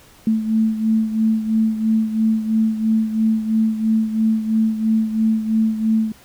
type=beating tone pair; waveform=sine; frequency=220 / 223 Hz; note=A3 / A3; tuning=0 / +23 cents; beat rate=3 Hz; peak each=-16 / -22 dBFS; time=0.27-6.12 s; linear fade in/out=2 ms; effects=pink hiss -48 dBFS RMS until 6.24 s